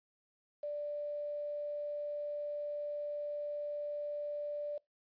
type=tone with quantisation; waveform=sine; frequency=587.3 Hz; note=D5; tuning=in tune; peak=-36 dBFS; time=0.63-4.78 s; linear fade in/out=5 ms; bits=10; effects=noise-tail reverb RT60 0.2 s tail -25 dB re dry + resampled to 11025 Hz